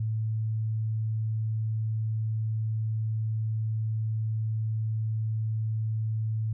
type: tone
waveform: sine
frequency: 110 Hz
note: A2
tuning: in tune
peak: -26 dBFS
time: 0-6.53 s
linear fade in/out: 5 ms
effects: none